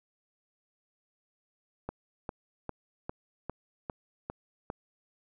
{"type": "click train", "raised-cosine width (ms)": 1, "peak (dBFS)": -21, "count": 8, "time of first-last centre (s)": [1.89, 4.701], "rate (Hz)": 2.49, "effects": []}